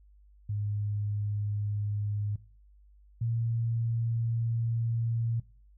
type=tone pair in turn; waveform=sine; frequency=103.6 / 115.37 Hz; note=G#2 / A#2; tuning=-4 / -17 cents; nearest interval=major second; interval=187 cents; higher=second; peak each=-29 / -27 dBFS; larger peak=second; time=0.49-2.36 / 3.21-5.4 s; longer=second; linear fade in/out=5 ms; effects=noise-tail reverb RT60 0.4 s tail -19 dB re dry + added 50 Hz sine -55 dBFS peak until 5.77 s